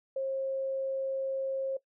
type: tone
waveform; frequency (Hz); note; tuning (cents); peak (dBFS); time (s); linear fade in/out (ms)
sine; 536; C5; +42; -29; 0.16-1.77; 5
effects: noise-tail reverb RT60 0.1 s tail -19 dB re dry